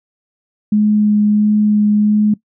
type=tone with vibrato; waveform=sine; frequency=210 Hz; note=G#3; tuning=19 cents sharp; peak=-9 dBFS; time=0.72-2.34 s; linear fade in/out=5 ms; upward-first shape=sine; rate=1.5 Hz; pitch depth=9 cents each way; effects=noise-tail reverb RT60 0.1 s tail -19 dB re dry